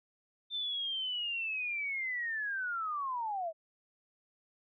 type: linear sweep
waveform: sine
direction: down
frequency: 3586 to 622.3 Hz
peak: -33 dBFS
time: 0.5-3.53 s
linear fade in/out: 50 ms
effects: none